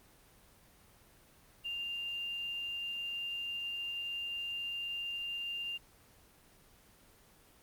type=tone with quantisation; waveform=sine; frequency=2794 Hz; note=F7; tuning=in tune; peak=-36 dBFS; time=1.64-5.78 s; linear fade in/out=20 ms; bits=10; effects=pink hiss -62 dBFS RMS until 7.62 s + Opus 24 kbps